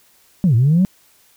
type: linear two-way sweep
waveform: sine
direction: down then up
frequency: 200.7 to 108.2 to 195.6 Hz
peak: -9 dBFS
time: 0.44-0.85 s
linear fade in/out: 0 ms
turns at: 0.55 s
effects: tanh soft clip ceiling -7 dBFS + white hiss -54 dBFS RMS until 1.36 s